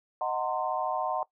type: chord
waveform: sine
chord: C half-diminished seventh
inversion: first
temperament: equal with one note detuned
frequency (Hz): 622.3 / 740 / 913.1 / 1046.5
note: Eb5 / Gb5 / Bb5 / C6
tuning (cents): 0 / 0 / -36 / 0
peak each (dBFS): -34 / -31 / -33 / -34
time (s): 0.21-1.23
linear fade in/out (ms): 2
effects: noise-tail reverb RT60 0.1 s tail -19 dB re dry